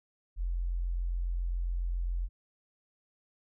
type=tone; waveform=sine; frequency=43.65 Hz; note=F1; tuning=in tune; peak=-29 dBFS; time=0.36-2.29 s; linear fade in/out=50 ms; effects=none